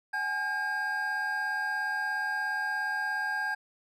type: tone cluster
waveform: triangle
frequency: 768 / 845 / 1612 Hz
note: G5 / G#5 / G6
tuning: -36 / +30 / +48 cents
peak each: -37 / -34 / -28 dBFS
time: 0.13-3.55 s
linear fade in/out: 10 ms
effects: none